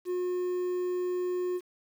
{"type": "tone with quantisation", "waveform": "triangle", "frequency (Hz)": 360, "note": "F#4", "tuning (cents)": -47, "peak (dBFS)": -26, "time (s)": [0.05, 1.61], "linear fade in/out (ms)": 50, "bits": 9, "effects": []}